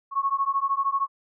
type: beating tone pair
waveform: sine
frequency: 1094 / 1107 Hz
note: C#6 / C#6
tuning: -23 / -3 cents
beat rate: 13 Hz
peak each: -25 dBFS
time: 0.11-1.08 s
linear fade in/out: 50 ms
effects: none